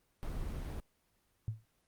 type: noise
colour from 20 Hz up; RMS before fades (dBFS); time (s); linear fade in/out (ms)
brown; -39; 0.23-0.8; 0
type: tone with exponential decay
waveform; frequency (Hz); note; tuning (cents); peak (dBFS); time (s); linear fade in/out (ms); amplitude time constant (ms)
sine; 110; A2; 0; -30; 1.48-1.65; 0; 36
effects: pink hiss -75 dBFS RMS until 1.87 s + Opus 24 kbps